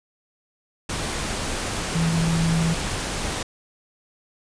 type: tone in noise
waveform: sine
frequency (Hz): 164.81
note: E3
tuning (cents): 0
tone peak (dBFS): -19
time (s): 1.95-2.74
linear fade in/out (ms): 5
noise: pink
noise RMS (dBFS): -27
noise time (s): 0.89-3.43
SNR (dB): +5
effects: resampled to 22050 Hz